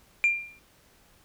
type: tone with exponential decay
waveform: sine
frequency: 2386 Hz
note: D7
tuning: 27 cents sharp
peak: -15 dBFS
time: 0.24-0.59 s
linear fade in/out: 0 ms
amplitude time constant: 74 ms
effects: tanh soft clip ceiling -15 dBFS + pink hiss -60 dBFS RMS until 1.24 s